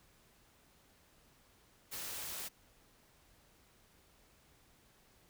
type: noise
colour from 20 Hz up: white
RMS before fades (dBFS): -43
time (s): 1.91-2.49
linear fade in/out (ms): 20
effects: pink hiss -67 dBFS RMS until 5.29 s